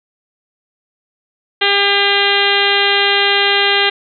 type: harmonic tone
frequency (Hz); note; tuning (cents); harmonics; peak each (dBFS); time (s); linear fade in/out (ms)
401.2; G4; +40; 1 / 2 / 3 / 4 / 5 / 6 / 7 / 8 / 9 / 10; -19 / -20 / -24 / -19 / -18 / -22 / -19 / -18 / -22 / -22; 1.61-3.9; 10
effects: none